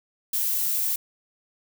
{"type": "noise", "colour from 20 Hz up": "violet", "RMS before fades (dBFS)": -25, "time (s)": [0.33, 0.96], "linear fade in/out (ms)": 5, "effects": []}